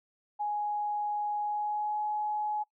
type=tone with pitch glide; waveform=sine; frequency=833 to 843.7 Hz; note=G#5 to G#5; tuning=+5 to +27 cents; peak=-29 dBFS; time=0.39-2.64 s; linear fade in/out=20 ms; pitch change=+22 cents; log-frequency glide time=1.41-2 s; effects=noise-tail reverb RT60 0.1 s tail -20 dB re dry